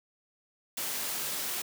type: noise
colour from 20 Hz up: white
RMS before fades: -34 dBFS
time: 0.77-1.62 s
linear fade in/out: 5 ms
effects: high-pass 150 Hz 12 dB/octave